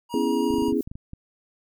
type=tone with vibrato; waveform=square; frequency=951 Hz; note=A#5; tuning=34 cents sharp; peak=-32 dBFS; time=0.09-0.73 s; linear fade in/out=50 ms; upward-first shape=triangle; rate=9.1 Hz; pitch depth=9 cents each way
type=chord; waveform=sine; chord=C# minor seventh; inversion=third; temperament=equal; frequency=246.9 / 277.2 / 329.6 / 415.3 Hz; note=B3 / C#4 / E4 / G#4; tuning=0 / 0 / 0 / 0 cents; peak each=-26 dBFS; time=0.14-0.81 s; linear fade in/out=2 ms
type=clicks; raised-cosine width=5 ms; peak=-25 dBFS; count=10; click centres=0.507 / 0.541 / 0.584 / 0.622 / 0.683 / 0.725 / 0.875 / 0.915 / 0.955 / 1.134 s
type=noise with exponential growth; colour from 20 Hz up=violet; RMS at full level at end=-43 dBFS; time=0.65-0.83 s; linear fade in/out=2 ms; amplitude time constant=39 ms
effects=none